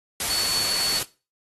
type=tone in noise; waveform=sine; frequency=4435 Hz; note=C#8; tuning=in tune; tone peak=-23 dBFS; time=0.3-0.99 s; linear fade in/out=2 ms; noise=white; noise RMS=-26 dBFS; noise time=0.2-1.03 s; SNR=0 dB; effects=noise-tail reverb RT60 0.3 s tail -18 dB re dry + AAC 32 kbps